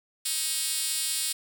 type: tone with high-pass filter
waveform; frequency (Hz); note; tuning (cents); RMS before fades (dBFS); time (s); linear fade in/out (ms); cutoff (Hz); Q
5% pulse; 315.1; D#4; +22; -29; 0.25-1.33; 10; 6100; 1.4
effects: none